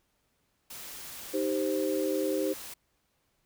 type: noise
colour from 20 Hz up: white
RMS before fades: -43 dBFS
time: 0.7-2.74 s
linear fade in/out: 5 ms
type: chord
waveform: sine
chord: C minor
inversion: first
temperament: equal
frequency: 311.1 / 392 / 523.3 Hz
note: Eb4 / G4 / C5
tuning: 0 / 0 / 0 cents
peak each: -31 dBFS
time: 1.33-2.54 s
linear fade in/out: 20 ms
effects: pink hiss -74 dBFS RMS until 3.45 s